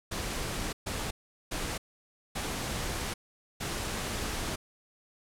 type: noise bursts at uneven times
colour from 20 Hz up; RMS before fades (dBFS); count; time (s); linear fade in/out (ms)
pink; -34; 5; 0.11-0.73 / 0.86-1.11 / 1.51-1.78 / 2.35-3.14 / 3.6-4.56; 10
effects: low-pass 11000 Hz 12 dB/octave